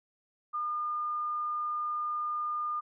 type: tone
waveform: sine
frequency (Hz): 1212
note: D#6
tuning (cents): -46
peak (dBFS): -30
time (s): 0.53-2.81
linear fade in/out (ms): 20
effects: none

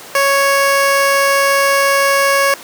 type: tone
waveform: 15% pulse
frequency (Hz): 554.4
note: C#5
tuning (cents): 0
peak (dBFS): -4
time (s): 0.15-2.54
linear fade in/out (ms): 2
effects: pink hiss -33 dBFS RMS until 2.63 s + high-pass 300 Hz 12 dB/octave

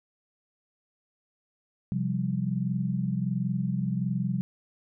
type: chord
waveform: sine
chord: C suspended fourth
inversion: none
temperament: equal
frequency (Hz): 130.81 / 174.61 / 196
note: C3 / F3 / G3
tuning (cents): 0 / 0 / 0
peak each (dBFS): -30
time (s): 1.92-4.41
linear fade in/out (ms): 0
effects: none

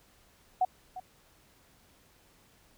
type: tone with echo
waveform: sine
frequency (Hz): 740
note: F#5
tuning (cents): 0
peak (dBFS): -22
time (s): 0.61-0.65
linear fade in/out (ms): 5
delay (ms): 350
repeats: 1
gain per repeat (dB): -15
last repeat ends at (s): 1
effects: pink hiss -63 dBFS RMS until 2.77 s

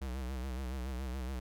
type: tone with vibrato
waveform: square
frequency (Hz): 64.4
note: C2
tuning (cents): -27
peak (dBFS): -37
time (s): 0.01-1.4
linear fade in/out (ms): 10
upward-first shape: sine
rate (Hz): 7.1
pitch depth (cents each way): 90
effects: none

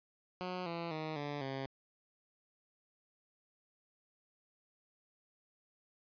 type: tone with pitch steps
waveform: 10% pulse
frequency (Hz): 182 / 168.83 / 156.62 / 145.29 / 134.78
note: F#3 / E3 / D#3 / D3 / C#3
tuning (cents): -28 / +42 / +12 / -18 / -48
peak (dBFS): -30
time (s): 0.41-1.66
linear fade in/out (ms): 0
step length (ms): 250
effects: resampled to 11025 Hz

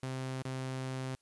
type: tone with dropouts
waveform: sawtooth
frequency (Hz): 130.81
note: C3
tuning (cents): 0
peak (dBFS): -32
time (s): 0.03-1.15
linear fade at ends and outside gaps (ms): 0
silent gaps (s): 0.422-0.453
effects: white hiss -75 dBFS RMS until 1.21 s + resampled to 24000 Hz

